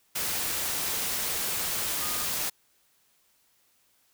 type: tone in noise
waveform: sine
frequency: 1226 Hz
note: D#6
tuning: 26 cents flat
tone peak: -40 dBFS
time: 2-2.25 s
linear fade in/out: 10 ms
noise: white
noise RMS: -30 dBFS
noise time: 0.15-2.5 s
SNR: -13 dB
effects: white hiss -67 dBFS RMS until 4.13 s